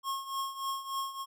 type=tone with tremolo; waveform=square; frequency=1084 Hz; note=C#6; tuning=39 cents flat; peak=-31 dBFS; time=0.03-1.26 s; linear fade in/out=50 ms; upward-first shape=triangle; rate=3.4 Hz; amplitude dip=80%; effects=none